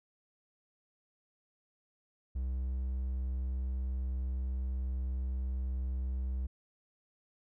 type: tone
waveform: triangle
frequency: 64.2 Hz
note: C2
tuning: 32 cents flat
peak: -30 dBFS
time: 2.35-6.47 s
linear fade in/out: 10 ms
effects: none